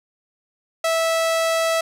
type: tone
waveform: sawtooth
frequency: 655 Hz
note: E5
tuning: 11 cents flat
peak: -14 dBFS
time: 0.84-1.81 s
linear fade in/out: 5 ms
effects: low-pass 12000 Hz 12 dB/octave + 9-bit